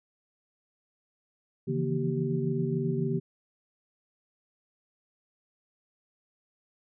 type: tone cluster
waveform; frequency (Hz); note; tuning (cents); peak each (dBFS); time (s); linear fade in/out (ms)
sine; 138.7 / 162.3 / 169.7 / 236.9 / 386.7; C#3 / E3 / F3 / A#3 / G4; +1 / -27 / -49 / +28 / -24; -31 / -32 / -37 / -33 / -32; 1.67-3.2; 20
effects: none